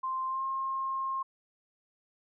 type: tone with pitch glide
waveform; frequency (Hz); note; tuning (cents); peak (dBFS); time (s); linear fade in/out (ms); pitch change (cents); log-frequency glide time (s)
sine; 1046.5 to 1067.9; C6 to C6; 0 to +35; -30; 0.03-1.23; 10; +35; 0.28-0.43
effects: none